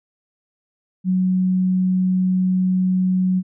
sine tone, 185 Hz, F#3, in tune, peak -15 dBFS, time 1.04-3.43 s, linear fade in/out 50 ms, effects none

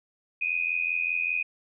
sine tone with amplitude modulation, 2489 Hz, D#7, in tune, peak -21 dBFS, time 0.41-1.43 s, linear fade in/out 10 ms, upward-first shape sine, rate 85.1 Hz, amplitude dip 85%, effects none

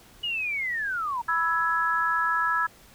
sine linear sweep, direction down, 2921 to 906 Hz, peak -26 dBFS, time 0.23-1.22 s, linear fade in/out 10 ms
sine chord, E major, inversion second, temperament equal with one note detuned, 987.8 / 1318.5 / 1673.7 Hz, B5 / E6 / G#6, 0 / 0 / +13 cents, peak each -29 / -25 / -26 dBFS, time 1.28-2.67 s, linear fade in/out 10 ms
effects pink hiss -53 dBFS RMS until 2.94 s

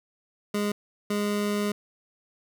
25% pulse tone bursts at uneven times, 206.4 Hz, G#3, 10 cents flat, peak -21 dBFS, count 2, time 0.54-0.72 / 1.1-1.72 s, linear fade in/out 5 ms, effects none

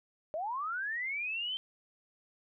sine linear sweep, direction up, 590 to 3136 Hz, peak -33 dBFS, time 0.34-1.57 s, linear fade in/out 0 ms, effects none

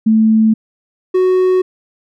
sine / triangle tone pair in turn, 220 / 370 Hz, A3 / F#4, 0 / 0 cents, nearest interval major sixth, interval 900 cents, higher second, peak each -7 dBFS, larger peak neither, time 0.06-0.54 / 1.14-1.62 s, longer neither, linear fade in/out 10 ms, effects none

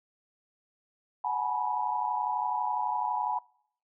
sine tone cluster, 739 / 840 / 872 / 978 Hz, F#5 / G#5 / A5 / B5, -2 / +19 / -16 / -17 cents, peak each -36 / -32 / -36 / -31 dBFS, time 1.24-3.39 s, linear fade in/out 5 ms, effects noise-tail reverb RT60 0.7 s tail -24 dB re dry

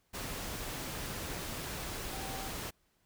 sine tone in noise, 775 Hz, G5, 20 cents flat, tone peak -45 dBFS, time 2.12-2.49 s, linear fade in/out 20 ms, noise pink, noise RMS -40 dBFS, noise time 0.13-2.71 s, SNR -8 dB, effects pink hiss -74 dBFS RMS until 3.05 s

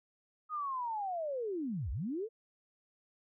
sine linear two-way sweep, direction down then up, 1262 to 52.3 to 472.1 Hz, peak -34 dBFS, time 0.49-2.29 s, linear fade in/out 50 ms, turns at 1.91 s, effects none

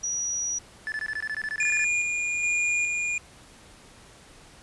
sine tone, 5810 Hz, F#8, 32 cents flat, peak -26 dBFS, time 0.03-0.59 s, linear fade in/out 10 ms
triangle tone bursts, 1740 Hz, A6, 20 cents flat, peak -26 dBFS, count 14, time 0.87-1.843 s, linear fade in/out 0 ms, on 50 ms, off 21 ms
square tone with tremolo, 2427 Hz, D#7, 44 cents flat, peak -23 dBFS, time 1.6-3.18 s, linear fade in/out 2 ms, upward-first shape square, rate 1.2 Hz, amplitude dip 30%
effects pink hiss -51 dBFS RMS until 4.62 s + resampled to 24000 Hz

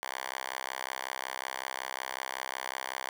5% pulse tone with high-pass filter, 65.41 Hz, C2, in tune, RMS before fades -38 dBFS, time 0.03-3.09 s, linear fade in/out 0 ms, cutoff 1100 Hz, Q 1.9, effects none

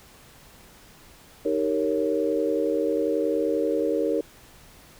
sine chord, Eb dominant seventh, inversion none, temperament equal with one note detuned, 311.1 / 392 / 462.4 / 554.4 Hz, Eb4 / G4 / Bb4 / Db5, 0 / 0 / -14 / 0 cents, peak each -27 / -29 / -25 / -28 dBFS, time 1.45-4.21 s, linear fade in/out 5 ms, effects pink hiss -51 dBFS RMS until 4.99 s

